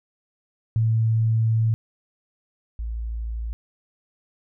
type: tone pair in turn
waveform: sine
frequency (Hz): 112.2 / 56.41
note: A2 / A1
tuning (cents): +34 / +44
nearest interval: octave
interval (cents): 1190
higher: first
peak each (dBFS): -17 / -26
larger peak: first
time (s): 0.76-1.74 / 2.79-3.53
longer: first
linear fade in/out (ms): 0
effects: none